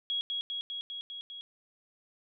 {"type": "tone with echo", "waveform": "sine", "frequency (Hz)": 3314, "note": "G#7", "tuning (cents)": -4, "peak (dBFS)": -29, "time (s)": [0.1, 0.21], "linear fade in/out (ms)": 0, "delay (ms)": 200, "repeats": 6, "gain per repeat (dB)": -2, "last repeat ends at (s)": 1.41, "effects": []}